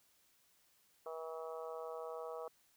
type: harmonic tone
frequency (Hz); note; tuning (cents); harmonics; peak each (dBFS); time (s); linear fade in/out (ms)
161.3; E3; -37; 3 / 4 / 5 / 6 / 7 / 8; -45 / -48 / -53 / -56 / -52 / -55; 1.06-2.48; 2
effects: white hiss -72 dBFS RMS until 2.76 s